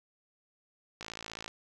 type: click train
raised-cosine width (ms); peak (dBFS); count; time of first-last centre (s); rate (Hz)
0.2; -23; 27; 1.01-1.479; 55.4
effects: none